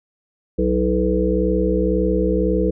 harmonic tone with a mistuned harmonic, 61.9 Hz, B1, 5 cents sharp, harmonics 1 / 3 / 5 / 7 / 8, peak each -22 / -22 / -22 / -22 / -22 dBFS, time 0.58-2.71 s, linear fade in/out 10 ms, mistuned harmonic 5, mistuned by +70 cents, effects none

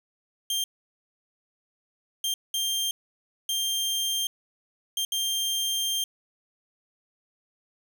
sawtooth tone bursts at uneven times, 3181 Hz, G7, 25 cents sharp, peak -22 dBFS, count 6, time 0.5-0.64 / 2.24-2.34 / 2.54-2.91 / 3.49-4.27 / 4.97-5.05 / 5.12-6.04 s, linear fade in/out 2 ms, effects none

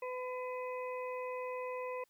harmonic tone, 504 Hz, B4, 35 cents sharp, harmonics 1 / 2 / 4 / 5, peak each -39 / -43 / -52 / -50 dBFS, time 0.02-2.04 s, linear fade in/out 5 ms, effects white hiss -75 dBFS RMS until 2.09 s

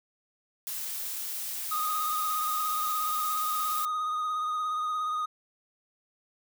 blue noise, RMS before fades -35 dBFS, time 0.67-3.85 s, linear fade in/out 0 ms
triangle tone with vibrato, 1242 Hz, D#6, 3 cents flat, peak -26 dBFS, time 1.71-5.26 s, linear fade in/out 10 ms, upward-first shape sine, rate 17 Hz, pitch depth 28 cents each way
effects none

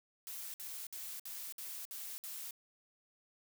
blue noise bursts, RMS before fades -45 dBFS, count 7, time 0.27-2.508 s, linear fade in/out 0 ms, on 270 ms, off 58 ms, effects none

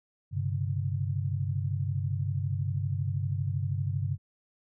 sine chord, G suspended fourth, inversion none, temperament equal with one note detuned, 98 / 130.81 / 143.4 Hz, G2 / C3 / D3, 0 / 0 / -41 cents, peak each -30 / -33 / -33 dBFS, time 0.31-4.18 s, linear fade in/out 50 ms, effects none

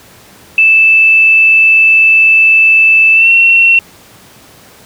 sine tone with pitch glide, 2636 to 2716 Hz, E7 to F7, -1 to -49 cents, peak -3 dBFS, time 0.58-3.79 s, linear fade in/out 2 ms, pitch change +52 cents, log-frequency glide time 3.14-3.3 s, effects pink hiss -39 dBFS RMS until 4.85 s + high-pass 80 Hz 12 dB/octave

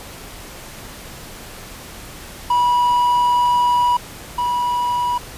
triangle tone pair in turn, 974 / 974 Hz, B5 / B5, -24 / -24 cents, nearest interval unison, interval 0 cents, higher neither, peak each -11 / -15 dBFS, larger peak first, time 2.5-3.97 / 4.38-5.18 s, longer first, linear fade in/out 5 ms, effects pink hiss -36 dBFS RMS until 5.37 s + resampled to 32000 Hz

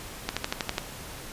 slowing click train, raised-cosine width 0.2 ms, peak -9 dBFS, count 7, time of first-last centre 0.29-0.782 s, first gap 76 ms, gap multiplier 1.03, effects pink hiss -41 dBFS RMS until 1.32 s + resampled to 32000 Hz

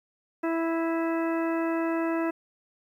harmonic tone with a mistuned harmonic, 329.6 Hz, E4, in tune, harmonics 1 / 2 / 3 / 4 / 5 / 6 / 8, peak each -26 / -32 / -36 / -38 / -40 / -42 / -44 dBFS, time 0.43-2.31 s, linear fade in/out 10 ms, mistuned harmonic 8, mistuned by -24 cents, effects 10-bit

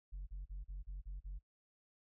sine tone bursts, 46.25 Hz, F#1, in tune, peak -40 dBFS, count 7, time 0.12-1.392 s, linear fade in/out 20 ms, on 150 ms, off 37 ms, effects noise-tail reverb RT60 0.1 s tail -24 dB re dry + tanh soft clip ceiling -41 dBFS

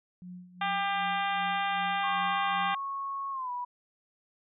sine tone with tremolo, 179.9 Hz, F#3, 48 cents flat, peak -40 dBFS, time 0.22-2.74 s, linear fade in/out 0 ms, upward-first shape sine, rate 2.6 Hz, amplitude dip 75%
harmonic tone, 398.1 Hz, G4, 27 cents sharp, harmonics 2 / 3 / 4 / 5 / 6 / 7 / 8 / 9, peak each -30 / -34 / -36 / -38 / -40 / -41 / -42 / -43 dBFS, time 0.61-2.75 s, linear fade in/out 5 ms
sine tone with pitch glide, 1100 to 980 Hz, C#6 to B5, -14 to -14 cents, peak -32 dBFS, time 2.03-3.65 s, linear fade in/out 10 ms, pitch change -200 cents, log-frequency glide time 3.31-3.51 s
effects none

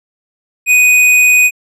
square tone, 2489 Hz, D#7, in tune, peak -6 dBFS, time 0.66-1.51 s, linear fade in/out 50 ms, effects low-pass 12000 Hz 12 dB/octave

